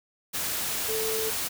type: tone in noise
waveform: sine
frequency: 441.2 Hz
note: A4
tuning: 5 cents sharp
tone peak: -29 dBFS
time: 0.88-1.31 s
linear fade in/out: 20 ms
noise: white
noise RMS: -30 dBFS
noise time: 0.33-1.49 s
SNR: -2 dB
effects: none